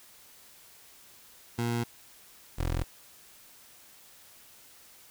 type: tone pair in turn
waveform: 20% pulse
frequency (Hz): 118.2 / 42.5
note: A#2 / F1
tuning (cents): +24 / -46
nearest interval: octave + tritone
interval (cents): 1770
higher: first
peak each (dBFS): -23 / -23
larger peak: neither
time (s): 1.58-1.84 / 2.58-2.84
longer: neither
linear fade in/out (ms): 10
effects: white hiss -55 dBFS RMS until 5.1 s